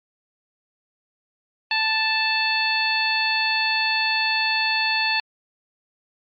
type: harmonic tone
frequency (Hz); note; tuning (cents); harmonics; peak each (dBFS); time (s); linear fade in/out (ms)
880; A5; 0; 1 / 2 / 3 / 4 / 5; -26 / -25 / -23 / -30 / -25; 1.71-5.2; 2
effects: MP3 48 kbps